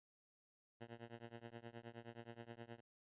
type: tone with tremolo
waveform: 10% pulse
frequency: 116.9 Hz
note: A#2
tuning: 5 cents sharp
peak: -40 dBFS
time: 0.8-2.81 s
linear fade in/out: 20 ms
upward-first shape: triangle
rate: 9.5 Hz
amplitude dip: 100%
effects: resampled to 8000 Hz